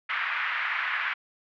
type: band-pass noise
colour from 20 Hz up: white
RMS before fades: -29 dBFS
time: 0.09-1.14 s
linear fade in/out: 10 ms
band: 1200 to 2200 Hz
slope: 24 dB/octave
effects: low-pass 4000 Hz 12 dB/octave